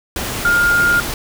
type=tone in noise; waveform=sine; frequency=1412 Hz; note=F6; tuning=19 cents sharp; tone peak=-11 dBFS; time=0.45-1 s; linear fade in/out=2 ms; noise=pink; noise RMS=-23 dBFS; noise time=0.16-1.14 s; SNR=+9 dB; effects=none

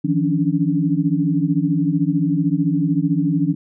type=tone cluster; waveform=sine; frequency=157.6 / 173.2 / 278.1 / 291.7 Hz; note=D#3 / F3 / C#4 / D4; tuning=+23 / -14 / +6 / -12 cents; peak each=-21 dBFS; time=0.04-3.55 s; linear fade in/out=10 ms; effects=none

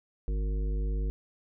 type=harmonic tone; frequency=51 Hz; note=G#1; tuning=31 cents flat; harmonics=1 / 3 / 5 / 7 / 9; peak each=-27 / -41 / -46 / -46 / -46 dBFS; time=0.28-1.1 s; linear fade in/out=0 ms; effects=none

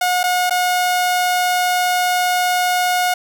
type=tone with dropouts; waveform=sawtooth; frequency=723 Hz; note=F#5; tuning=40 cents flat; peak=-11 dBFS; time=0.01-3.14 s; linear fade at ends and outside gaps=5 ms; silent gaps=0.232-0.238 / 0.497-0.507 s; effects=none

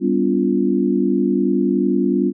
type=chord; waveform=sine; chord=G dominant seventh; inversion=none; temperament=equal with one note detuned; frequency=196 / 246.9 / 286.6 / 349.2 Hz; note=G3 / B3 / D4 / F4; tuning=0 / 0 / -42 / 0 cents; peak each=-20 dBFS; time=0-2.33 s; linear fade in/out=50 ms; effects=none

